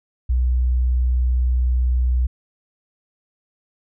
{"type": "tone", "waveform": "sine", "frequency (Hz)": 62.1, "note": "B1", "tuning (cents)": 10, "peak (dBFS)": -15, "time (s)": [0.29, 2.27], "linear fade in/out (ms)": 10, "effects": []}